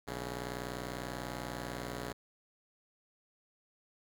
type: tone pair together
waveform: 5% pulse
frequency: 60.1 / 140.08 Hz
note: B1 / C#3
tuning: -46 / +18 cents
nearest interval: octave + minor third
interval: 1464 cents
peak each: -29 / -31 dBFS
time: 0.07-2.13 s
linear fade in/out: 10 ms
effects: none